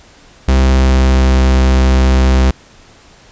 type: tone with pitch glide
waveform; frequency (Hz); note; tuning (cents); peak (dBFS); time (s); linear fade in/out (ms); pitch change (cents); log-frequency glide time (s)
45% pulse; 65.5 to 65.01; C2 to C2; +2 to -11; -7; 0.48-2.51; 5; -13; 0.8-1.31
effects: pink hiss -43 dBFS RMS until 3.31 s + resampled to 16000 Hz